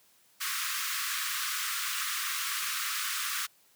pink high-pass noise, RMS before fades -33 dBFS, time 0.4-3.47 s, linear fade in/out 20 ms, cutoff 1100 Hz, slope 96 dB/octave, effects white hiss -64 dBFS RMS until 3.75 s + high-pass 100 Hz 12 dB/octave

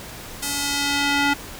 square tone with band-pass filter sweep, 284.3 Hz, C#4, 44 cents sharp, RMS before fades -22 dBFS, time 0.42-1.34 s, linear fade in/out 10 ms, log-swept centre 9600 to 1800 Hz, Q 0.77, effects pink hiss -37 dBFS RMS until 1.59 s

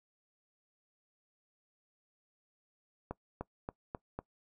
accelerating click train, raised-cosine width 1 ms, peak -24 dBFS, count 5, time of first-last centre 3.11-4.19 s, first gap 300 ms, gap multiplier 0.93, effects noise-tail reverb RT60 0.1 s tail -21 dB re dry

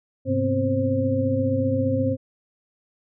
sine tone cluster, 102.4 / 130.8 / 248.9 / 263.7 / 527 Hz, G#2 / C3 / B3 / C4 / C5, -24 / 0 / +14 / +14 / +12 cents, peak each -25 / -31 / -31 / -24 / -24 dBFS, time 0.25-2.17 s, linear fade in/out 50 ms, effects none

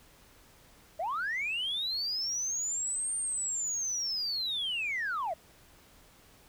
sine linear two-way sweep, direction up then down, 600 to 8870 to 600 Hz, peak -29 dBFS, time 0.99-5.34 s, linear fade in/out 10 ms, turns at 3.16 s, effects tanh soft clip ceiling -27 dBFS + pink hiss -59 dBFS RMS until 6.48 s

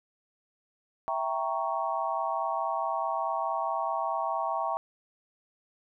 sine chord, E diminished seventh, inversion none, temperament equal, 659.3 / 784 / 932.3 / 1108.7 Hz, E5 / G5 / Bb5 / Db6, 0 / 0 / 0 / 0 cents, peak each -33 dBFS, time 1.08-4.77 s, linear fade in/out 0 ms, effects none

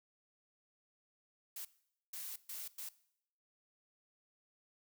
blue noise bursts at uneven times, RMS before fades -45 dBFS, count 4, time 1.56-1.65 / 2.13-2.36 / 2.49-2.68 / 2.78-2.89 s, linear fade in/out 5 ms, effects noise-tail reverb RT60 0.7 s tail -19 dB re dry

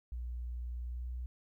sine tone with pitch glide, 60.2 to 61.5 Hz, B1 to B1, -44 to -7 cents, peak -37 dBFS, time 0.12-1.26 s, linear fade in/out 0 ms, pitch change +37 cents, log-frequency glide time 0.82-1.11 s, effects 13-bit

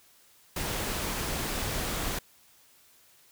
pink noise, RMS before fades -32 dBFS, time 0.56-2.19 s, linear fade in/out 5 ms, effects white hiss -60 dBFS RMS until 3.31 s

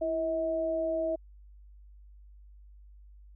sine tone pair together, 332.1 / 642 Hz, E4 / E5, +13 / -46 cents, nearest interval major seventh, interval 1141 cents, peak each -35 / -28 dBFS, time 0.01-1.16 s, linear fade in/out 10 ms, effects added 50 Hz sine -50 dBFS peak until 3.35 s

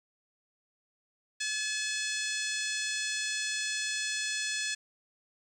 harmonic tone, 857 Hz, A5, 46 cents flat, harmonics 2 / 3 / 4 / 5 / 6 / 7 / 8 / 9 / 10, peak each -36 / -38 / -39 / -40 / -41 / -41 / -42 / -43 / -43 dBFS, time 1.4-4.75 s, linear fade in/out 10 ms, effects 10-bit

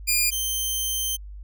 10% pulse tone pair in turn, 2416 / 3120 Hz, D7 / G7, +48 / -9 cents, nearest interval major third, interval 443 cents, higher second, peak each -10 / -16 dBFS, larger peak first, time 0.07-0.31 / 0.31-1.17 s, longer second, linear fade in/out 20 ms, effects added 50 Hz sine -36 dBFS peak until 1.43 s

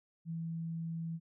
sine tone, 164.81 Hz, E3, in tune, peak -36 dBFS, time 0.25-1.2 s, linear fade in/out 50 ms, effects none

